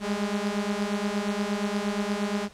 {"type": "beating tone pair", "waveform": "sawtooth", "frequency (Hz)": [200.9, 209.4], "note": ["G3", "G#3"], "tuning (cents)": [43, 15], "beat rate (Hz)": 8.5, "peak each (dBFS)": [-25, -25], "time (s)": [0, 2.49], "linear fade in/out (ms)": 50, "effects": ["pink hiss -52 dBFS RMS until 2.53 s", "low-pass 8000 Hz 12 dB/octave"]}